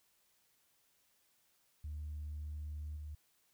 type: tone with level steps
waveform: sine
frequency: 75.2 Hz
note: D2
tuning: 42 cents sharp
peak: -39 / -42 dBFS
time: 1.84-3.15 s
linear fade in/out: 5 ms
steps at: 2.96 s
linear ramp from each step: 10 ms
effects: tanh soft clip ceiling -37 dBFS + white hiss -74 dBFS RMS until 3.53 s